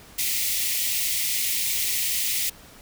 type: high-pass noise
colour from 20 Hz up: white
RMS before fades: -25 dBFS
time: 0.18-2.5 s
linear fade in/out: 10 ms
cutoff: 1900 Hz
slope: 96 dB/octave
effects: pink hiss -48 dBFS RMS until 2.81 s